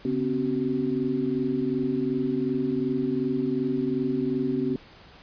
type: tone cluster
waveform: sine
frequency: 140.2 / 250.3 / 273 / 378.3 Hz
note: C#3 / B3 / C#4 / F#4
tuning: +20 / +23 / -26 / +38 cents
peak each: -35 / -27 / -28 / -29 dBFS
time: 0.05-4.76 s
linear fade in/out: 2 ms
effects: pink hiss -50 dBFS RMS until 5.22 s + resampled to 11025 Hz